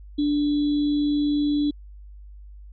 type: tone with sample-and-hold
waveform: sine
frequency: 292.7 Hz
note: D4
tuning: 6 cents flat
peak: -19 dBFS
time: 0.18-1.71 s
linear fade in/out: 10 ms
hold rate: 3675 Hz
effects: added 50 Hz sine -40 dBFS peak until 2.72 s + resampled to 11025 Hz